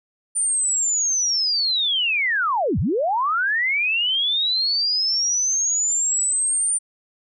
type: linear two-way sweep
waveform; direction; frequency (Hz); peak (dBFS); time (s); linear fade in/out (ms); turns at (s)
sine; down then up; 9160 to 64.3 to 9160; -18; 0.35-6.79; 20; 2.79
effects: none